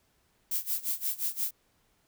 violet noise with tremolo, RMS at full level -29 dBFS, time 0.51-1.51 s, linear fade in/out 5 ms, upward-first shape sine, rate 5.7 Hz, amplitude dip 90%, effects pink hiss -70 dBFS RMS until 2.07 s

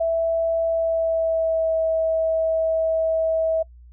sine tone with pitch glide, 659.3 to 646.5 Hz, E5 to E5, 0 to -34 cents, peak -18 dBFS, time 0-3.63 s, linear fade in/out 10 ms, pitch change -34 cents, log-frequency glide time 0.66-1.76 s, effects noise-tail reverb RT60 0.1 s tail -25 dB re dry + added 60 Hz sine -43 dBFS peak until 3.92 s

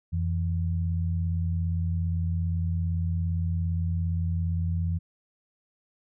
sine tone pair together, 87.31 / 164.82 Hz, F2 / E3, 0 / 0 cents, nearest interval major seventh, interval 1100 cents, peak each -25 / -31 dBFS, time 0.12-4.99 s, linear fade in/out 20 ms, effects none

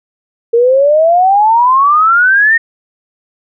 sine exponential sweep, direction up, 457.9 to 1864.7 Hz, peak -5 dBFS, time 0.53-2.58 s, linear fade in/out 10 ms, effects none

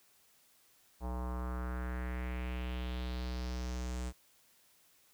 square tone with low-pass filter sweep, 62 Hz, B1, 7 cents sharp, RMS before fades -38 dBFS, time 1-4.13 s, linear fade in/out 50 ms, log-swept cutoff 870 to 8300 Hz, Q 2.9, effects white hiss -67 dBFS RMS until 5.13 s

